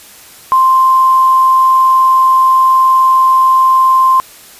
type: tone with quantisation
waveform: sine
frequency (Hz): 1046.5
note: C6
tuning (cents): 0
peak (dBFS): -5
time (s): 0.52-4.2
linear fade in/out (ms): 0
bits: 5
effects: white hiss -37 dBFS RMS until 4.59 s + resampled to 32000 Hz